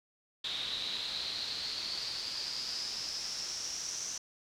brown noise with band-pass filter sweep, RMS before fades -38 dBFS, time 0.44-4.18 s, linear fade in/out 5 ms, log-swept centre 3700 to 6000 Hz, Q 8.8, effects none

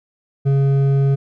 sine tone with hard clipping, 137.9 Hz, C#3, 9 cents flat, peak -14 dBFS, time 0.45-1.16 s, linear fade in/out 20 ms, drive 7 dB, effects none

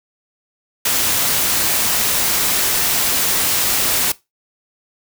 white noise, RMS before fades -17 dBFS, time 0.85-4.12 s, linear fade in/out 5 ms, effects noise-tail reverb RT60 0.2 s tail -19 dB re dry

